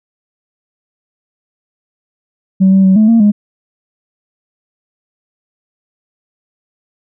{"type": "tone with pitch steps", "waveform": "sine", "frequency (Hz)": [190.2, 192.4, 189.5, 216.2, 229.1, 207.3], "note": ["F#3", "G3", "F#3", "A3", "A#3", "G#3"], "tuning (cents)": [48, -32, 42, -30, -30, -3], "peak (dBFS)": -3, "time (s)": [2.6, 3.32], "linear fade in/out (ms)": 20, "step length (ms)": 120, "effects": ["tanh soft clip ceiling -2 dBFS"]}